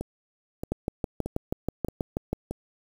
two click trains, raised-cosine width 2 ms, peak -18 / -13 dBFS, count 5 / 11, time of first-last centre 0.01-2.51 / 0.72-2.33 s, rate 1.6 / 6.21 Hz, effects 7-bit

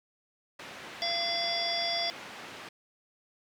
white band-pass noise, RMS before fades -45 dBFS, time 0.59-2.69 s, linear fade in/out 5 ms, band 130 to 2600 Hz, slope 12 dB/octave
harmonic tone, 684 Hz, F5, 36 cents flat, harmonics 1 / 3 / 5 / 7 / 8, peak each -34 / -37 / -34 / -33 / -38 dBFS, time 1.02-2.1 s, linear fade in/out 0 ms
effects none

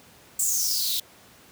blue noise with high-pass filter sweep, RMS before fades -25 dBFS, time 0.39-1 s, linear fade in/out 5 ms, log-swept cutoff 7800 to 3500 Hz, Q 6.9, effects pink hiss -52 dBFS RMS until 1.51 s + high-pass 100 Hz 12 dB/octave

